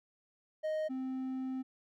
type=tone pair in turn; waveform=triangle; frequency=622.3 / 260.8 Hz; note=D#5 / C4; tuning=0 / -5 cents; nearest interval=octave + minor third; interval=1505 cents; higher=first; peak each=-30 / -33 dBFS; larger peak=first; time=0.63-0.89 / 0.89-1.63 s; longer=second; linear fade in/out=20 ms; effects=none